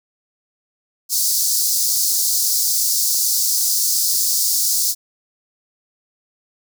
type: high-pass noise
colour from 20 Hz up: pink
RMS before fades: -18 dBFS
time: 1.09-4.95 s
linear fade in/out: 50 ms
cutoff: 4600 Hz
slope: 48 dB/octave
effects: none